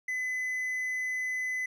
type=tone; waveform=triangle; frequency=2015 Hz; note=B6; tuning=34 cents sharp; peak=-28 dBFS; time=0.08-1.66 s; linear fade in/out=5 ms; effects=none